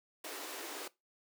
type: high-pass noise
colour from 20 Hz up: pink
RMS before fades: -44 dBFS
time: 0.24-0.88 s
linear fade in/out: 5 ms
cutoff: 270 Hz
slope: 96 dB/octave
effects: noise-tail reverb RT60 0.2 s tail -20 dB re dry